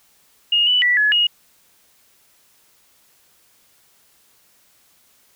sine tone with pitch steps, 2854 / 2971 / 1958 / 1700 / 2877 Hz, F7 / F#7 / B6 / G#6 / F#7, +37 / +6 / -15 / +40 / -49 cents, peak -13 dBFS, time 0.52-1.27 s, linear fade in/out 5 ms, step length 150 ms, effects white hiss -57 dBFS RMS until 5.35 s

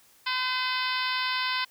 harmonic tone, 510 Hz, C5, 44 cents flat, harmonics 2 / 3 / 4 / 5 / 6 / 7 / 8 / 9 / 10, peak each -31 / -33 / -34 / -35 / -36 / -36 / -37 / -38 / -38 dBFS, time 0.26-1.65 s, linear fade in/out 10 ms, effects white hiss -59 dBFS RMS until 1.7 s

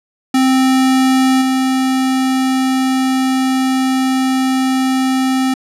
square tone with level steps, 261.6 Hz, C4, in tune, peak -10 / -13 dBFS, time 0.34-5.54 s, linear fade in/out 5 ms, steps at 1.41 s, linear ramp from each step 10 ms, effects low-pass 12000 Hz 12 dB/octave

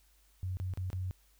sine tone with dropouts, 92.5 Hz, F#2, in tune, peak -33 dBFS, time 0.43-1.11 s, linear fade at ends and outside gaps 0 ms, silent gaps 0.57-0.6 / 0.737-0.774 / 0.902-0.93 s, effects added 50 Hz sine -65 dBFS peak until 1.39 s + white hiss -69 dBFS RMS until 1.39 s

